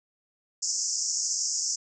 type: band-pass noise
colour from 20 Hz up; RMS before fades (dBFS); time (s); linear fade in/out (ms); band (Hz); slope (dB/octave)
white; -29; 0.62-1.76; 10; 5100 to 7400; 96
effects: none